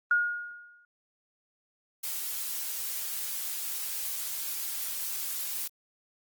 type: tone with exponential decay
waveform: sine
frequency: 1433 Hz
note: F6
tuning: 44 cents sharp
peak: -19 dBFS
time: 0.11-0.85 s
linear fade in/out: 2 ms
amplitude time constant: 160 ms
type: noise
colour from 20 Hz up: blue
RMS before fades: -34 dBFS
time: 2.03-5.68 s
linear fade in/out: 10 ms
effects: Opus 24 kbps